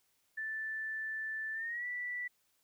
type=tone with pitch glide; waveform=sine; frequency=1760 to 1964.2 Hz; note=A6 to B6; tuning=0 to -10 cents; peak=-36 dBFS; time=0.37-2.28 s; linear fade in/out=10 ms; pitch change=+190 cents; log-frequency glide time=1.53-1.86 s; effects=white hiss -75 dBFS RMS until 2.63 s